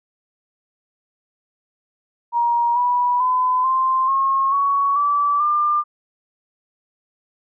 sine tone with pitch steps, 946 / 978.2 / 1011.6 / 1046 / 1081.7 / 1118.5 / 1156.6 / 1196 Hz, A#5 / B5 / B5 / C6 / C#6 / C#6 / D6 / D6, +25 / -17 / +41 / -1 / -43 / +15 / -27 / +31 cents, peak -15 dBFS, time 2.32-5.84 s, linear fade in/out 50 ms, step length 440 ms, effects none

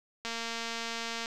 click train, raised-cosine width 0.2 ms, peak -19 dBFS, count 233, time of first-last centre 0.25-1.259 s, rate 230 Hz, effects none

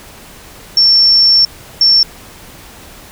sine tone bursts at uneven times, 5430 Hz, F8, 50 cents flat, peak -5 dBFS, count 2, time 0.77-1.45 / 1.81-2.03 s, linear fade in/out 2 ms, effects pink hiss -36 dBFS RMS until 3.11 s

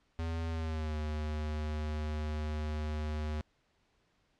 square tone with pitch glide, 82.2 to 76.25 Hz, E2 to D#2, -4 to -34 cents, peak -34 dBFS, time 0.19-3.41 s, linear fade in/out 0 ms, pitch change -130 cents, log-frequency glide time 0.48-0.97 s, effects pink hiss -73 dBFS RMS until 4.39 s + low-pass 5000 Hz 12 dB/octave

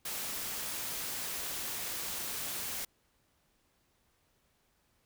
white noise, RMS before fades -38 dBFS, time 0.05-2.85 s, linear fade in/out 5 ms, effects pink hiss -73 dBFS RMS until 5.05 s

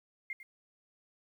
sine tone with echo, 2114 Hz, C7, 17 cents sharp, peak -35 dBFS, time 0.3-0.33 s, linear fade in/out 2 ms, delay 100 ms, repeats 1, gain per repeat -12 dB, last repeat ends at 0.43 s, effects 11-bit

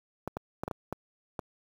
clicks, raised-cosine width 1 ms, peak -19 dBFS, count 7, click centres 0.276 / 0.369 / 0.635 / 0.679 / 0.712 / 0.926 / 1.392 s, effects high-pass 60 Hz 12 dB/octave + 8-bit

